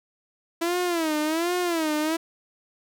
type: tone with vibrato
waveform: sawtooth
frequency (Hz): 329.6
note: E4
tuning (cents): 0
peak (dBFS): -19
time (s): 0.61-2.17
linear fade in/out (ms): 10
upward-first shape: sine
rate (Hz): 1.3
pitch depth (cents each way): 150
effects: none